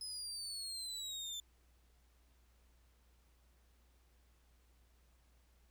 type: exponential sweep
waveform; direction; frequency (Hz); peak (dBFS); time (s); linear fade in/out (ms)
30% pulse; down; 5100 to 3520; -39; 0.01-1.4; 2
effects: added 60 Hz sine -67 dBFS peak until 5.7 s + pink hiss -75 dBFS RMS until 5.7 s